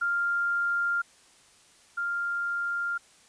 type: tone pair in turn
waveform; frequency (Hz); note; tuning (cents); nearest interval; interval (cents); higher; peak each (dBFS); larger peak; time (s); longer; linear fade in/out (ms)
sine; 1396.9 / 1396.9; F6 / F6; 0 / 0; unison; 0; neither; -24 / -27; first; 0.01-1.02 / 1.97-2.98; neither; 10
effects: white hiss -58 dBFS RMS until 3.28 s + resampled to 22050 Hz